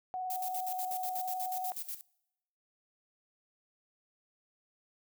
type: tone with vibrato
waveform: sine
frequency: 740 Hz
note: F#5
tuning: in tune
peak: -34 dBFS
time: 0.14-1.72 s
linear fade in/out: 0 ms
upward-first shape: square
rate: 19 Hz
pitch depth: 11 cents each way
type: noise with tremolo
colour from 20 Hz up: violet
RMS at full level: -39 dBFS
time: 0.3-2.01 s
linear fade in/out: 2 ms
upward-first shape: square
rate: 8.2 Hz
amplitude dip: 75%
effects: noise-tail reverb RT60 0.9 s tail -25 dB re dry